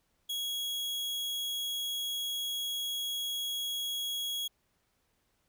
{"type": "tone", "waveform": "40% pulse", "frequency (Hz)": 3322, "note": "G#7", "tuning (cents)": 0, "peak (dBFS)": -32, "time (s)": [0.29, 4.48], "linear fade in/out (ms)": 10, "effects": ["pink hiss -75 dBFS RMS until 5.48 s"]}